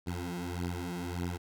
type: beating tone pair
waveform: 15% pulse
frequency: 87 / 88.7 Hz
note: F2 / F2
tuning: -6 / +27 cents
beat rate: 1.7 Hz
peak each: -31 dBFS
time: 0.06-1.38 s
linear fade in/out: 20 ms
effects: none